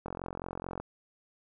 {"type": "click train", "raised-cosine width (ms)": 1, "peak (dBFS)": -23, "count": 34, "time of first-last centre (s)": [0.06, 0.8], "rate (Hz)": 44.6, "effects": []}